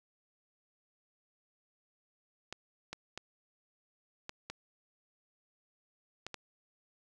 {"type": "clicks", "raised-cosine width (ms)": 0.2, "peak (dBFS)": -23, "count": 7, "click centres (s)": [2.526, 2.93, 3.176, 4.294, 4.5, 6.266, 6.343], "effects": []}